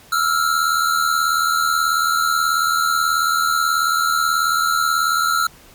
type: tone pair together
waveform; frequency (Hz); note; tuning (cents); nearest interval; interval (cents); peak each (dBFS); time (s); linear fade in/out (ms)
square; 1318.5 / 1396.9; E6 / F6; 0 / 0; minor second; 100; -19; 0.12-5.47; 5
effects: pink hiss -46 dBFS RMS until 5.74 s + MP3 96 kbps